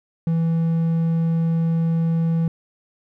triangle tone, 164.81 Hz, E3, in tune, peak -15 dBFS, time 0.27-2.48 s, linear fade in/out 2 ms, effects none

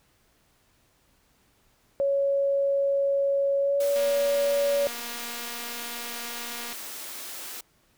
sine tone with pitch glide, 556 to 566.7 Hz, C#5 to C#5, +5 to +38 cents, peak -21 dBFS, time 2-4.87 s, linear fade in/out 0 ms, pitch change +33 cents, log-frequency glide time 3.6-3.85 s
white high-pass noise, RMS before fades -38 dBFS, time 3.8-7.61 s, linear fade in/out 5 ms, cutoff 210 Hz, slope 96 dB/octave
click train, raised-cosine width 0.2 ms, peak -21 dBFS, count 657, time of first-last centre 3.96-6.728 s, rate 237 Hz
effects pink hiss -65 dBFS RMS until 7.97 s

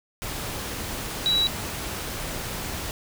sine tone in noise, 3903 Hz, B7, 21 cents flat, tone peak -19 dBFS, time 1.26-1.47 s, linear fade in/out 0 ms, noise pink, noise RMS -32 dBFS, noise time 0.22-2.91 s, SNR +10 dB, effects none

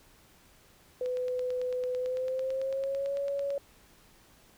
sine tone with pitch glide, 502 to 560.2 Hz, B4 to C#5, +28 to +18 cents, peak -29 dBFS, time 1.01-3.58 s, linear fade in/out 2 ms, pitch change +190 cents, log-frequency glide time 1.97-3.17 s
click train, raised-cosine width 0.2 ms, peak -29 dBFS, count 23, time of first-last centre 1.06-3.504 s, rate 9 Hz
effects pink hiss -60 dBFS RMS until 4.57 s

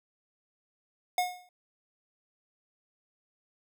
square tone with exponential decay, 723 Hz, F#5, 40 cents flat, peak -23 dBFS, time 1.18-1.49 s, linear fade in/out 2 ms, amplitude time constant 67 ms, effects none

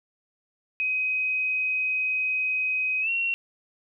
sine tone with pitch glide, 2521 to 2733 Hz, D#7 to F7, +22 to -38 cents, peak -23 dBFS, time 0.8-3.34 s, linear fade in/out 0 ms, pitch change +140 cents, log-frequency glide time 3.01-3.1 s, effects none

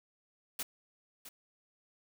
white noise with echo, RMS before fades -37 dBFS, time 0.59-0.63 s, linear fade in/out 5 ms, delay 660 ms, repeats 1, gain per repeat -12 dB, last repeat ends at 1.29 s, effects none

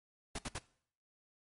pink noise bursts, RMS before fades -40 dBFS, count 3, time 0.35-0.585 s, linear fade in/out 5 ms, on 37 ms, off 62 ms, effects noise-tail reverb RT60 0.6 s tail -20 dB re dry + MP3 48 kbps

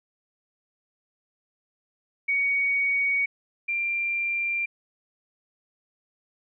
sine tone pair in turn, 2242 / 2375 Hz, C#7 / D7, +19 / +19 cents, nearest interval minor second, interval 100 cents, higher second, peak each -21 / -24 dBFS, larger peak first, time 2.28-3.26 / 3.68-4.66 s, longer neither, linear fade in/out 10 ms, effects none

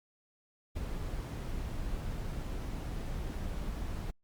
brown noise with ADSR envelope, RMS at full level -34 dBFS, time 0.75-4.11 s, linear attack 19 ms, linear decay 21 ms, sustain -3 dB, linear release 8 ms, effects Opus 48 kbps

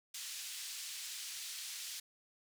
white band-pass noise, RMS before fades -45 dBFS, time 0.14-2 s, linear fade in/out 5 ms, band 2700 to 7600 Hz, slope 12 dB/octave, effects none

